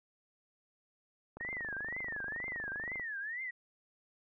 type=click train; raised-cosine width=1 ms; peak=-32 dBFS; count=42; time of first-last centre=1.37-2.997 s; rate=25.2 Hz
type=tone with vibrato; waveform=sine; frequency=1817 Hz; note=A#6; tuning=45 cents flat; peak=-37 dBFS; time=1.4-3.51 s; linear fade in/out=10 ms; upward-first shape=triangle; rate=2.1 Hz; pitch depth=270 cents each way
effects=none